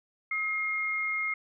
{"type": "tone pair together", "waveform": "sine", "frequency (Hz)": [1279.5, 2135], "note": ["D#6", "C7"], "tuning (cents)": [48, 34], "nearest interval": "major sixth", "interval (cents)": 886, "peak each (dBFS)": [-37, -28], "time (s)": [0.31, 1.34], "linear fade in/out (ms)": 5, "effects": []}